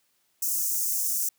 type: high-pass noise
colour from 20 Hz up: white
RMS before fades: -27 dBFS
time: 0.42-1.29 s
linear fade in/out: 5 ms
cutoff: 5700 Hz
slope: 48 dB/octave
effects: white hiss -70 dBFS RMS until 1.38 s + high-pass 80 Hz 12 dB/octave